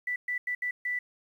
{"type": "tone bursts at uneven times", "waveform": "sine", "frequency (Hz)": 1975.5, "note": "B6", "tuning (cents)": 0, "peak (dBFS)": -28, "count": 5, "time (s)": [[0.07, 0.16], [0.28, 0.38], [0.47, 0.55], [0.62, 0.71], [0.85, 0.99]], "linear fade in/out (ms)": 5, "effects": ["10-bit"]}